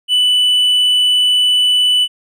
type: tone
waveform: triangle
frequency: 2981 Hz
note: F#7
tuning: 12 cents sharp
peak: -8 dBFS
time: 0.08-2.08 s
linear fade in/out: 50 ms
effects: none